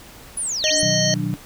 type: linear two-way sweep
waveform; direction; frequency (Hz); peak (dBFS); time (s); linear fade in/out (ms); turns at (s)
sine; down then up; 10400 to 2296 to 10400; -22; 0.37-0.82; 5; 0.69
type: harmonic tone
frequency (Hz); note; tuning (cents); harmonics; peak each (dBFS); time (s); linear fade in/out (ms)
621; D#5; -3; 1 / 3 / 5 / 7 / 9 / 10; -22 / -27 / -27 / -23 / -25 / -24; 0.64-1.14; 0
type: tone with tremolo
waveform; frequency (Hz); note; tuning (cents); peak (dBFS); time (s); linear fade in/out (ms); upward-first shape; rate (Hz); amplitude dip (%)
sine; 295.6; D4; +11; -27; 0.7-1.37; 20; triangle; 2.3; 90
type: chord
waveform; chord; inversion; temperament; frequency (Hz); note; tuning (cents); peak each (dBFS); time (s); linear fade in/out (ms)
sine; B major; none; equal; 123.47 / 155.56 / 185; B2 / D#3 / F#3; 0 / 0 / 0; -26 / -26 / -25; 0.83-1.34; 0
effects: pink hiss -43 dBFS RMS until 1.45 s